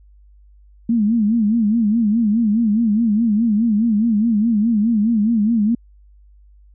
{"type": "tone with vibrato", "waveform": "sine", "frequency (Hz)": 220, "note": "A3", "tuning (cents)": 0, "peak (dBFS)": -13, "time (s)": [0.89, 5.75], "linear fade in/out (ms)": 5, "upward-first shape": "sine", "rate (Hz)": 4.8, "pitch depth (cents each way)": 130, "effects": ["added 50 Hz sine -45 dBFS peak until 6.74 s"]}